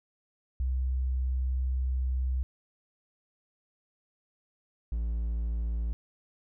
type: tone pair in turn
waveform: sine / triangle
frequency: 64.2 / 57.02 Hz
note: C2 / A#1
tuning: -32 / -38 cents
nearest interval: major second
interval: 206 cents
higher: first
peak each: -26 dBFS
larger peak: neither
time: 0.6-2.43 / 4.92-5.93 s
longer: first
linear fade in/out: 0 ms
effects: none